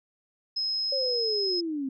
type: tone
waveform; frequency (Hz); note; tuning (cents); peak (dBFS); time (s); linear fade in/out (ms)
sine; 5130; E8; -48; -26; 0.56-1.61; 10
type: linear sweep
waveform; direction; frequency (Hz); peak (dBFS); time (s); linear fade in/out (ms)
sine; down; 549 to 258.9; -28; 0.92-1.89; 5
effects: none